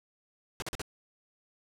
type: noise bursts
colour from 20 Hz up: pink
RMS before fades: -36 dBFS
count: 4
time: 0.6-0.817 s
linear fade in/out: 0 ms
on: 22 ms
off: 43 ms
effects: low-pass 10000 Hz 12 dB/octave